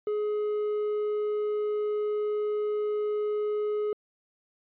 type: tone with hard clipping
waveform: sine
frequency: 420.4 Hz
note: G#4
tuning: 21 cents sharp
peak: -27 dBFS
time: 0.07-3.93 s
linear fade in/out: 2 ms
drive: 3 dB
effects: resampled to 8000 Hz